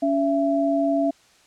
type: tone pair together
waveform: sine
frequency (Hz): 282 / 669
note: C#4 / E5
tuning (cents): +30 / +25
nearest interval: octave + minor third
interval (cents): 1495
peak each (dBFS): -21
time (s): 0.02-1.11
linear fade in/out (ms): 10
effects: white hiss -56 dBFS RMS until 1.46 s + low-pass 7000 Hz 12 dB/octave